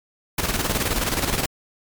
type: noise with tremolo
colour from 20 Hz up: pink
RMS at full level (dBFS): -21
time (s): 0.38-1.46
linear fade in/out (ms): 5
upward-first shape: square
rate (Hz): 19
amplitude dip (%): 55
effects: MP3 96 kbps